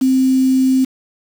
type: tone with quantisation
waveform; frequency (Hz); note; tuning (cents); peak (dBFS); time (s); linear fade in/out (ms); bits
sine; 261.6; C4; 0; -10; 0.01-0.85; 10; 5
effects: none